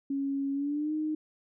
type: tone with pitch glide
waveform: sine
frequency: 276.3 to 308.4 Hz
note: C#4 to D#4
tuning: -6 to -15 cents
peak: -28 dBFS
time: 0.1-1.15 s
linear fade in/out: 5 ms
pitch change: +191 cents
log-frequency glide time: 0.53-0.93 s
effects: none